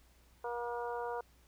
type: harmonic tone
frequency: 238.8 Hz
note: A#3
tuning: 42 cents sharp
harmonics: 2 / 3 / 4 / 5 / 6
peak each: -39 / -43 / -41 / -49 / -48 dBFS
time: 0.44-1.21 s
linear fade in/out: 5 ms
effects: added 60 Hz sine -64 dBFS peak until 1.47 s + pink hiss -68 dBFS RMS until 1.47 s